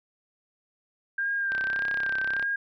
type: tone with vibrato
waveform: sine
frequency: 1591 Hz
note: G6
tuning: 25 cents sharp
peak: -25 dBFS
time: 1.18-2.56 s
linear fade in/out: 5 ms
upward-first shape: sine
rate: 1.7 Hz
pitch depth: 36 cents each way
type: click train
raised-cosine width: 0.3 ms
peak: -20 dBFS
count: 31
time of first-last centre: 1.52-2.426 s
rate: 33.1 Hz
effects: none